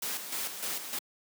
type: noise with tremolo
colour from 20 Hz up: white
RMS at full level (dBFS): -34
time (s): 0.02-0.99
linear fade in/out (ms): 5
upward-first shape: square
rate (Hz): 3.3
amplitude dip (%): 55
effects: high-pass 200 Hz 12 dB/octave